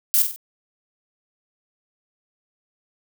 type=noise with echo; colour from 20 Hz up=violet; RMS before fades=-17 dBFS; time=0.14-0.22 s; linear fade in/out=0 ms; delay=47 ms; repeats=3; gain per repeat=-7 dB; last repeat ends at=0.361 s; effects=none